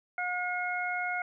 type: harmonic tone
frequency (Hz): 720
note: F#5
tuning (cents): -47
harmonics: 1 / 2 / 3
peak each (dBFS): -34 / -34 / -34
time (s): 0.18-1.22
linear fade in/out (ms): 2
effects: none